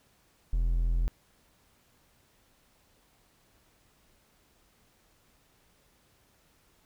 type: tone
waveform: triangle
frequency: 42.16 Hz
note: E1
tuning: 40 cents sharp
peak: -22 dBFS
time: 0.53-1.08 s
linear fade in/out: 0 ms
effects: pink hiss -66 dBFS RMS until 6.85 s